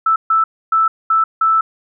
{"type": "tone bursts at uneven times", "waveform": "sine", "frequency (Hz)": 1318.5, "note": "E6", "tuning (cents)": 0, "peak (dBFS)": -10, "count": 5, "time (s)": [[0.06, 0.16], [0.3, 0.44], [0.72, 0.88], [1.1, 1.24], [1.41, 1.61]], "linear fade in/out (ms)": 5, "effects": []}